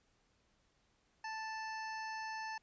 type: tone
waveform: 25% pulse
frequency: 880 Hz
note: A5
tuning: in tune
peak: -37 dBFS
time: 1.24-2.58 s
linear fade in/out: 5 ms
effects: pink hiss -75 dBFS RMS until 2.62 s + resampled to 16000 Hz